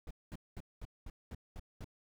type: noise bursts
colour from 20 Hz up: brown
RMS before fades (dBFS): -44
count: 8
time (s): 0.07-1.844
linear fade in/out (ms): 2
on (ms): 38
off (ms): 210
effects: none